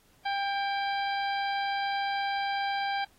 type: harmonic tone with a mistuned harmonic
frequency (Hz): 796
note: G5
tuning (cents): +26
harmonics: 1 / 2 / 3 / 4 / 5 / 6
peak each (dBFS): -29 / -35 / -39 / -41 / -43 / -45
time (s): 0.25-3.05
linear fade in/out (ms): 10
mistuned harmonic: 3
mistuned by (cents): -43
effects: pink hiss -64 dBFS RMS until 3.18 s + AAC 48 kbps